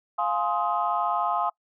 sine chord, F minor seventh, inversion none, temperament just, 698.5 / 838.1 / 1047.7 / 1257.2 Hz, F5 / Ab5 / C6 / Eb6, 0 / +16 / +2 / +18 cents, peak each -28 dBFS, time 0.18-1.5 s, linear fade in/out 10 ms, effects noise-tail reverb RT60 0.1 s tail -25 dB re dry + tanh soft clip ceiling -12 dBFS

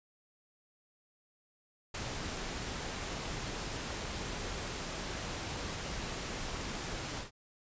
pink noise with ADSR envelope, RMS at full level -36 dBFS, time 1.94-7.31 s, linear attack 9 ms, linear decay 14 ms, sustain -3 dB, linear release 130 ms, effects resampled to 16000 Hz

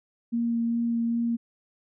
sine tone with vibrato, 233.1 Hz, A#3, in tune, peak -23 dBFS, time 0.32-1.37 s, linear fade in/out 20 ms, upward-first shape sine, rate 2.5 Hz, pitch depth 10 cents each way, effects none

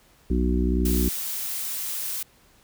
harmonic tone, 61.74 Hz, B1, in tune, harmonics 1 / 3 / 4 / 5 / 6, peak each -22 / -27 / -28 / -29 / -30 dBFS, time 0.3-1.09 s, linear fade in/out 5 ms
blue noise, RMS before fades -30 dBFS, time 0.85-2.23 s, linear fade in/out 5 ms
effects pink hiss -58 dBFS RMS until 2.63 s

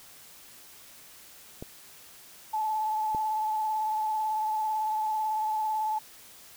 clicks, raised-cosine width 2 ms, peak -24 dBFS, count 2, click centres 1.625 / 3.148 s
sine tone with vibrato, 865 Hz, A5, 30 cents flat, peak -26 dBFS, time 2.53-5.99 s, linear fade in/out 10 ms, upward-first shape sine, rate 18 Hz, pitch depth 24 cents each way
effects white hiss -51 dBFS RMS until 6.56 s

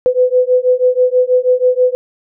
sine beating tone pair, 500 / 506.2 Hz, B4 / B4, +21 / +43 cents, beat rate 6.2 Hz, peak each -12 dBFS, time 0.06-1.95 s, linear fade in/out 0 ms, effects none

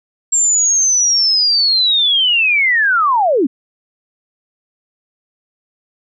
sine linear sweep, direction down, 7460 to 234 Hz, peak -10 dBFS, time 0.32-3.47 s, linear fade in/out 10 ms, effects none

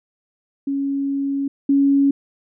sine tone pair in turn, 277.2 / 278.3 Hz, C#4 / C#4, 0 / +7 cents, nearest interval unison, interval 7 cents, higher second, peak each -19 / -12 dBFS, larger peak second, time 0.67-1.48 / 1.69-2.11 s, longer first, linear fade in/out 5 ms, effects none

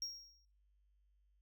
triangle tone with exponential decay, 5588 Hz, F8, in tune, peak -36 dBFS, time 0.02-0.45 s, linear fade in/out 1 ms, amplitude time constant 93 ms, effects noise-tail reverb RT60 0.7 s tail -20 dB re dry + added 50 Hz sine -70 dBFS peak until 1.41 s

